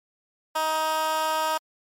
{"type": "tone with high-pass filter", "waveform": "15% pulse", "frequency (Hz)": 314.6, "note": "D#4", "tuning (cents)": 19, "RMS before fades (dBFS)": -25, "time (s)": [0.55, 1.58], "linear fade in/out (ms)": 10, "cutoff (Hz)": 850, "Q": 1.7, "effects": ["MP3 64 kbps"]}